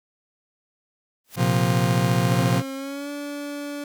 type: noise with exponential growth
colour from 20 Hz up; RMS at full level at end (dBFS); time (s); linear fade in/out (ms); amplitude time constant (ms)
white; -34; 1.24-1.36; 5; 24
type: chord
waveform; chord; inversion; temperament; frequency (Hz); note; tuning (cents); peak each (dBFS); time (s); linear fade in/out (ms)
40% pulse; Bb suspended second; none; just; 116.54 / 131.11 / 174.81; Bb2 / C3 / F3; 0 / +4 / +2; -22; 1.36-2.63; 50
type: tone with pitch glide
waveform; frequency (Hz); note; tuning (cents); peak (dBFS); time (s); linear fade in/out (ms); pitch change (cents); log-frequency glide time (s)
30% pulse; 269.1 to 288.4; C4 to D4; +49 to -31; -27; 2.31-3.84; 2; +120; 2.75-3.1
effects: none